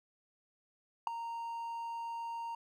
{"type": "tone with ADSR envelope", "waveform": "triangle", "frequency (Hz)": 927, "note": "A#5", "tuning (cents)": -10, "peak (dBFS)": -21, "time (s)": [1.07, 2.55], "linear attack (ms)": 3, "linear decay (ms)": 3, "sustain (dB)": -15, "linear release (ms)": 4, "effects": []}